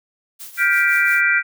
blue noise with tremolo, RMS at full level -33 dBFS, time 0.39-1.22 s, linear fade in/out 20 ms, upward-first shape triangle, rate 5.8 Hz, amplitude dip 75%
sine chord, G dominant seventh, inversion third, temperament just, 1411.2 / 1568 / 1960 / 2352 Hz, F6 / G6 / B6 / D7, +18 / 0 / -14 / +2 cents, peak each -19 dBFS, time 0.57-1.43 s, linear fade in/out 50 ms
effects none

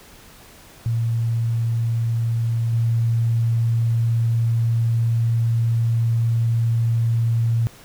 sine tone with level steps, 115.4 Hz, A#2, 17 cents flat, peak -18 / -16 dBFS, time 0.86-7.67 s, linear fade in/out 0 ms, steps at 2.73 s, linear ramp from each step 2 ms, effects pink hiss -46 dBFS RMS until 7.84 s

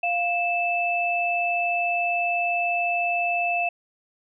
sine tone pair together, 698.5 / 2633 Hz, F5 / E7, 0 / -3 cents, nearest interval octave + major seventh, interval 2297 cents, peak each -24 dBFS, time 0.03-3.69 s, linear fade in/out 5 ms, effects none

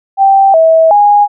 sine tone with pitch steps, 782 / 648 / 823 Hz, G5 / E5 / G#5, -4 / -30 / -16 cents, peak -3 dBFS, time 0.17-1.28 s, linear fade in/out 50 ms, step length 370 ms, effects none

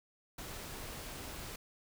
pink noise, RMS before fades -45 dBFS, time 0.38-1.56 s, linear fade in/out 5 ms, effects none

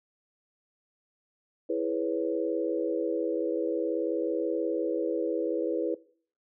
sine chord, C# minor seventh, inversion first, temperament equal, 329.6 / 415.3 / 493.9 / 554.4 Hz, E4 / G#4 / B4 / C#5, 0 / 0 / 0 / 0 cents, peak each -31 / -33 / -30 / -35 dBFS, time 1.69-5.95 s, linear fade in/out 10 ms, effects noise-tail reverb RT60 0.5 s tail -20 dB re dry

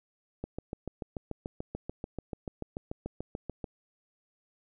click train, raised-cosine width 2 ms, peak -22 dBFS, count 23, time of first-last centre 0.44-3.642 s, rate 6.87 Hz, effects none

